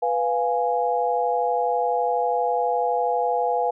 sine chord, F diminished, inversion second, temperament equal, 493.9 / 698.5 / 830.6 Hz, Cb5 / F5 / Ab5, 0 / 0 / 0 cents, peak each -24 dBFS, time 0.02-3.71 s, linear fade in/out 10 ms, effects none

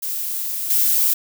violet noise with level steps, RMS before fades -25 / -17 dBFS, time 0.02-1.14 s, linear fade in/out 10 ms, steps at 0.7 s, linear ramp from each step 5 ms, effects none

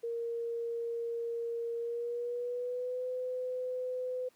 sine tone with pitch glide, 466.2 to 505.5 Hz, A#4 to B4, 0 to +40 cents, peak -33 dBFS, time 0.03-4.29 s, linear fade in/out 10 ms, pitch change +140 cents, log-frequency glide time 1.77-3.06 s, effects pink hiss -68 dBFS RMS until 4.35 s + high-pass 200 Hz 12 dB/octave

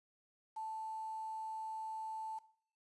sine tone with quantisation, 880 Hz, A5, in tune, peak -40 dBFS, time 0.56-2.39 s, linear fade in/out 10 ms, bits 10, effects noise-tail reverb RT60 0.5 s tail -17 dB re dry + resampled to 24000 Hz

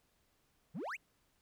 triangle exponential sweep, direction up, 130.81 to 2970 Hz, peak -37 dBFS, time 0.74-0.97 s, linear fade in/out 20 ms, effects pink hiss -75 dBFS RMS until 1.41 s

